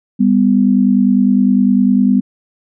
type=tone pair together; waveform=sine; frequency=199.7 / 249.6 Hz; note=G3 / B3; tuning=+32 / +19 cents; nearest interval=major third; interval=387 cents; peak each=-11 dBFS; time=0.19-2.21 s; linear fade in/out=20 ms; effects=none